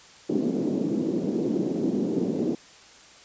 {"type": "band-pass noise", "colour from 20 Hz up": "white", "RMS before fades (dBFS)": -26, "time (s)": [0.29, 2.55], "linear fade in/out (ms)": 5, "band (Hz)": [200, 350], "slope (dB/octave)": 24, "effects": ["white hiss -50 dBFS RMS until 3.24 s", "resampled to 16000 Hz"]}